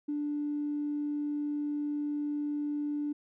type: tone with tanh clipping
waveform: triangle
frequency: 293.7 Hz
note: D4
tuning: in tune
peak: -30 dBFS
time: 0.08-3.13 s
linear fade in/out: 10 ms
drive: 4 dB
effects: none